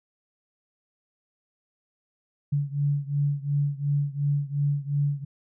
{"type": "beating tone pair", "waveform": "sine", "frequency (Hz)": [142.4, 145.2], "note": ["C#3", "D3"], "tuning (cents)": [47, -19], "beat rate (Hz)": 2.8, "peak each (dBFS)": [-25, -27], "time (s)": [2.52, 5.25], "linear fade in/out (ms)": 10, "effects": []}